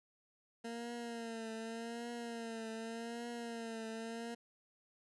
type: tone with vibrato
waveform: 20% pulse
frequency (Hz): 230.3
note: A#3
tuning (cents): -21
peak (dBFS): -37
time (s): 0.64-4.35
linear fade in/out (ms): 10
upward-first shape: triangle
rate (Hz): 0.85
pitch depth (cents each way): 62
effects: resampled to 24000 Hz